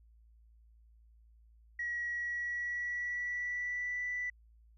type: tone with pitch glide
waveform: sine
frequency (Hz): 1915 to 1975.7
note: A#6 to B6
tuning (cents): +46 to 0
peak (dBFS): -33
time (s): 1.79-4.3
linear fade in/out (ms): 5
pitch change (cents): +54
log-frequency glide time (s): 2.05-4.05
effects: tanh soft clip ceiling -29 dBFS + added 56 Hz sine -59 dBFS peak until 4.77 s